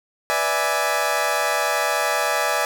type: chord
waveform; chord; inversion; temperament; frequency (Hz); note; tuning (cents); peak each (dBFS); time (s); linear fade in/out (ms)
20% pulse; E dominant seventh; second; equal with one note detuned; 493.9 / 587.3 / 657.4 / 830.6; B4 / D5 / E5 / G#5; 0 / 0 / -5 / 0; -24 / -19 / -20 / -19; 0.3-2.65; 0
effects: none